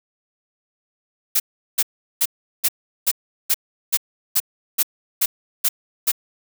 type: noise bursts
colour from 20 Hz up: blue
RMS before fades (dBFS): -17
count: 12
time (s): 1.35-6.118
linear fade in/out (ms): 10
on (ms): 49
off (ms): 380
effects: none